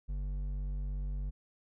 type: tone with hard clipping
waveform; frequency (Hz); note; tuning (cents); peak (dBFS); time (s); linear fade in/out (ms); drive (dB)
sine; 48.49; G1; -18; -35; 0.08-1.31; 20; 7
effects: none